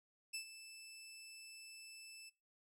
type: tone with ADSR envelope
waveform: 15% pulse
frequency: 2637 Hz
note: E7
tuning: in tune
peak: -33 dBFS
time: 0.33-2.3 s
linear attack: 16 ms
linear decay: 96 ms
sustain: -13 dB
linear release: 16 ms
effects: noise-tail reverb RT60 0.3 s tail -22 dB re dry + low-pass 12000 Hz 12 dB/octave